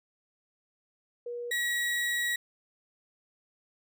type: tone pair in turn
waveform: sine / 35% pulse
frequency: 480 / 1914.8 Hz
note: B4 / A#6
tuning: -49 / +46 cents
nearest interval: 2 octaves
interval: 2395 cents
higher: second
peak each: -34 / -26 dBFS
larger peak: second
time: 1.26-1.51 / 1.51-2.36 s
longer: second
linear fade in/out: 5 ms
effects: none